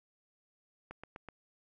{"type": "click train", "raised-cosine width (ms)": 0.5, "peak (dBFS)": -30, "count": 4, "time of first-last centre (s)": [0.91, 1.287], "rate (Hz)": 7.96, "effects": []}